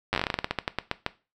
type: slowing click train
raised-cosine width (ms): 0.3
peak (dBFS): -9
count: 19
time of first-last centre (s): 0.13-1.064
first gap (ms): 9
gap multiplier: 1.18
effects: noise-tail reverb RT60 0.3 s tail -17 dB re dry